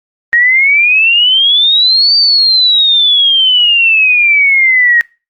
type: exponential two-way sweep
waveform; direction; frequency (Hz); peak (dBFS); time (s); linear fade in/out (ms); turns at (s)
sine; up then down; 1864.7 to 4650 to 1869; -5; 0.33-5.01; 0; 2.16
effects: noise-tail reverb RT60 0.3 s tail -23 dB re dry + Opus 32 kbps